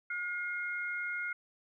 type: tone pair together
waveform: sine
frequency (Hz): 1432 / 2136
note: F6 / C7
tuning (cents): +43 / +35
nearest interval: perfect fifth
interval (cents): 692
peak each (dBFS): -36 / -37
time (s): 0.1-1.33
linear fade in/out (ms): 5
effects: none